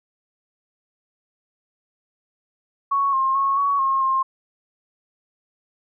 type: tone with pitch steps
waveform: sine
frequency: 1110 / 1065 / 1096 / 1122 / 1076 / 1063 Hz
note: C#6 / C6 / C#6 / C#6 / C6 / C6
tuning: +2 / +30 / -20 / +21 / +48 / +27 cents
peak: -17 dBFS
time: 2.91-4.23 s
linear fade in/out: 10 ms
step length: 220 ms
effects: none